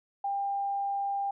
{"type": "tone", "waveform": "sine", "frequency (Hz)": 797, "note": "G5", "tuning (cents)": 28, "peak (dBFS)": -28, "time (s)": [0.24, 1.31], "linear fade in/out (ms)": 5, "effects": []}